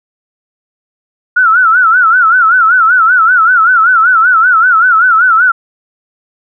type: tone with vibrato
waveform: sine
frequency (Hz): 1400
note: F6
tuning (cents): +4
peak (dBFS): -4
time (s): 1.36-5.52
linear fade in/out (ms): 10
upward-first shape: sine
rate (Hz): 5.2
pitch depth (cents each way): 140
effects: none